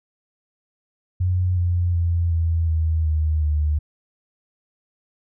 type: tone with pitch steps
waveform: sine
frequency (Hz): 90.8 / 88.01 / 85.31 / 82.69 / 80.15 / 77.69 / 75.3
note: F#2 / F2 / F2 / E2 / E2 / D#2 / D2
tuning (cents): -32 / +14 / -40 / +6 / -48 / -2 / +44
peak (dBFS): -17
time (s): 1.2-3.79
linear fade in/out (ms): 10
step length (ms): 370
effects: none